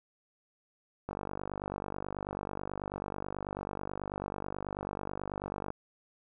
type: click train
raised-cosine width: 1 ms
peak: -22 dBFS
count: 228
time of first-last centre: 1.09-5.704 s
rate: 49.2 Hz
effects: none